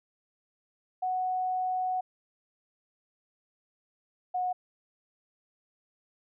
sine tone pair in turn, 740 / 729.8 Hz, F#5 / F#5, 0 / -24 cents, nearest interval unison, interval 24 cents, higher first, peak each -27 dBFS, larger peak neither, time 1.02-2.01 / 4.34-4.53 s, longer first, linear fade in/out 10 ms, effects none

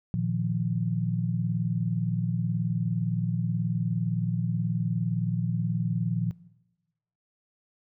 sine chord, Bb suspended fourth, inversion none, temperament equal, 116.54 / 155.56 / 174.61 Hz, Bb2 / Eb3 / F3, 0 / 0 / 0 cents, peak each -29 / -31 / -28 dBFS, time 0.14-6.31 s, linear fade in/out 0 ms, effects noise-tail reverb RT60 1.0 s tail -20 dB re dry

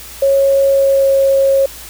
sine tone with pitch glide, 549 to 544.6 Hz, C#5 to C#5, -17 to -31 cents, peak -8 dBFS, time 0.22-1.66 s, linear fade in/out 5 ms, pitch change -14 cents, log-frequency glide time 0.68-1.13 s, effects added 60 Hz sine -39 dBFS peak until 1.89 s + white hiss -33 dBFS RMS until 1.89 s

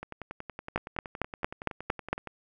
two click trains, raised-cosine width 0.5 ms, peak -11 / -23 dBFS, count 7 / 25, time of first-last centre 0.76-2.13 / 0.03-2.273 s, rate 4.38 / 10.7 Hz, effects none

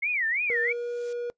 sine tone with vibrato, 2100 Hz, C7, 6 cents sharp, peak -24 dBFS, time 0.02-0.73 s, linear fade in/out 10 ms, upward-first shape sine, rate 3 Hz, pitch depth 290 cents each way
blue noise with exponential growth, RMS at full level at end -43 dBFS, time 0.39-1.13 s, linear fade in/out 1 ms, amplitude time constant 160 ms
triangle tone with pitch glide, 475.8 to 480.2 Hz, A#4 to B4, +35 to -49 cents, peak -27 dBFS, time 0.5-1.3 s, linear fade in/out 0 ms, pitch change +16 cents, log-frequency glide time 0.66-0.92 s
effects noise-tail reverb RT60 0.1 s tail -22 dB re dry + resampled to 16000 Hz

